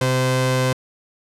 sawtooth tone pair together, 128.9 / 257.8 Hz, C3 / C4, -26 / -26 cents, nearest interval octave, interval 1200 cents, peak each -14 / -15 dBFS, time 0.01-0.73 s, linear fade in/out 5 ms, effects low-pass 11000 Hz 12 dB/octave

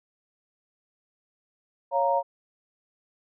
sine chord, Bb minor, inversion first, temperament equal, 554.4 / 698.5 / 932.3 Hz, Db5 / F5 / Bb5, 0 / 0 / 0 cents, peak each -25 / -27 / -24 dBFS, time 1.91-2.23 s, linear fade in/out 50 ms, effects none

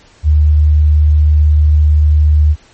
sine tone, 75.5 Hz, D2, 48 cents sharp, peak -5 dBFS, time 0.23-2.56 s, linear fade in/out 50 ms, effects pink hiss -45 dBFS RMS until 2.73 s + MP3 32 kbps

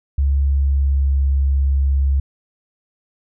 sine tone with pitch glide, 69.4 to 68.56 Hz, C#2 to C#2, +3 to -18 cents, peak -13 dBFS, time 0.18-2.2 s, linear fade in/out 5 ms, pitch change -21 cents, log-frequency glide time 0.47-1.19 s, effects none

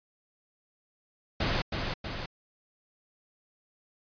pink noise with echo, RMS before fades -28 dBFS, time 1.4-1.62 s, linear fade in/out 5 ms, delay 320 ms, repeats 2, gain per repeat -4 dB, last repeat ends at 2.26 s, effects resampled to 11025 Hz

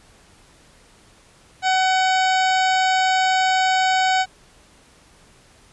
harmonic tone, 752 Hz, F#5, 28 cents sharp, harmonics 1 / 2 / 3 / 4 / 5 / 6 / 7 / 9 / 10, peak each -17 / -23 / -27 / -29 / -31 / -33 / -34 / -36 / -37 dBFS, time 1.62-4.26 s, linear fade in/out 50 ms, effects pink hiss -52 dBFS RMS until 5.72 s + resampled to 24000 Hz

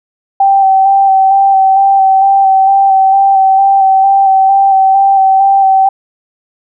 sine tone with vibrato, 777 Hz, G5, 16 cents flat, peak -4 dBFS, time 0.4-5.89 s, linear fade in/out 5 ms, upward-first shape square, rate 2.2 Hz, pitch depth 17 cents each way, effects none

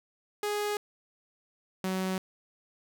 sawtooth tone pair in turn, 415.3 / 187.74 Hz, G#4 / F#3, 0 / +25 cents, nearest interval octave + major second, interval 1375 cents, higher first, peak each -25 dBFS, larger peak neither, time 0.43-0.77 / 1.84-2.18 s, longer neither, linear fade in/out 2 ms, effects none

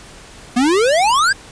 square exponential sweep, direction up, 233.1 to 1666 Hz, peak -12 dBFS, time 0.56-1.33 s, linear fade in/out 10 ms, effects pink hiss -39 dBFS RMS until 1.51 s + resampled to 22050 Hz

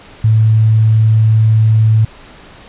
sine tone, 110 Hz, A2, in tune, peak -6 dBFS, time 0.24-2.05 s, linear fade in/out 5 ms, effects pink hiss -38 dBFS RMS until 2.68 s + resampled to 8000 Hz

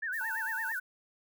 sine tone with vibrato, 1648 Hz, G#6, 14 cents flat, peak -32 dBFS, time 0.02-0.8 s, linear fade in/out 10 ms, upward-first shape sine, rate 8.9 Hz, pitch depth 200 cents each way
violet noise, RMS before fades -47 dBFS, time 0.12-0.8 s, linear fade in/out 20 ms
triangle tone, 892 Hz, A5, 23 cents sharp, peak -39 dBFS, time 0.21-0.72 s, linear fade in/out 0 ms
effects none

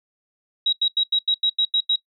sine tone bursts, 3839 Hz, B7, 50 cents flat, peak -16 dBFS, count 9, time 0.66-1.959 s, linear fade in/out 5 ms, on 67 ms, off 87 ms, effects noise-tail reverb RT60 0.1 s tail -20 dB re dry

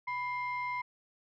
sine tone pair together, 990 / 2107 Hz, B5 / C7, +4 / +12 cents, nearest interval octave + minor second, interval 1308 cents, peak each -33 / -36 dBFS, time 0.07-0.82 s, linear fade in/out 10 ms, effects tanh soft clip ceiling -28 dBFS

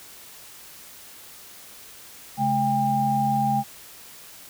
sine tone cluster, 134.8 / 213.7 / 799 Hz, C#3 / G#3 / G5, -48 / +50 / +33 cents, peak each -28 / -26 / -21 dBFS, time 2.37-3.64 s, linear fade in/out 50 ms, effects white hiss -45 dBFS RMS until 4.49 s

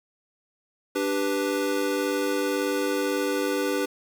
square chord, G major, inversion second, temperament equal, 293.7 / 392 / 493.9 Hz, D4 / G4 / B4, 0 / 0 / 0 cents, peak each -29 dBFS, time 0.95-3.86 s, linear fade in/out 10 ms, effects 8-bit

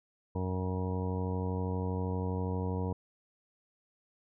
harmonic tone with a mistuned harmonic, 92.5 Hz, F#2, in tune, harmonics 1 / 2 / 3 / 4 / 5 / 6 / 7 / 8 / 9 / 10, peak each -33 / -37 / -41 / -46 / -39 / -51 / -49 / -51 / -49 / -44 dBFS, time 0.35-2.93 s, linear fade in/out 5 ms, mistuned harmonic 10, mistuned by +58 cents, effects none

